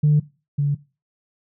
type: tone pair in turn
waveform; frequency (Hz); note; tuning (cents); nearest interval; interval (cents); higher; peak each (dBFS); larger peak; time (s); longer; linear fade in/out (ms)
sine; 149.3 / 143.39; D3 / D3; +29 / -41; minor second; 70; first; -11 / -16; first; 0.03-0.2 / 0.58-0.75; neither; 10
effects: noise-tail reverb RT60 0.3 s tail -19 dB re dry + tanh soft clip ceiling -9 dBFS